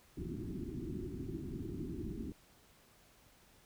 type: low-pass noise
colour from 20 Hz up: white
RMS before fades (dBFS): -42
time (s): 0.17-2.32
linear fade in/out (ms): 2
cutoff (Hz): 380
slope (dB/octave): 96
effects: pink hiss -65 dBFS RMS until 3.65 s